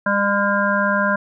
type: harmonic tone with a mistuned harmonic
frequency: 201.1 Hz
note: G3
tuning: 44 cents sharp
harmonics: 1 / 3 / 5 / 7 / 8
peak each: -22 / -22 / -22 / -22 / -22 dBFS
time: 0.06-1.16 s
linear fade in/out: 5 ms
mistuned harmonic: 5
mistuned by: +28 cents
effects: none